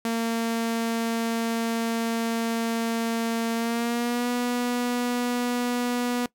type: tone with pitch glide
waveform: sawtooth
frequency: 229 to 244 Hz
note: A#3 to B3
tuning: -31 to -21 cents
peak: -20 dBFS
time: 0.05-6.26 s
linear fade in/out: 2 ms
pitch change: +110 cents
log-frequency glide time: 3.54-4.29 s
effects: noise-tail reverb RT60 0.1 s tail -20 dB re dry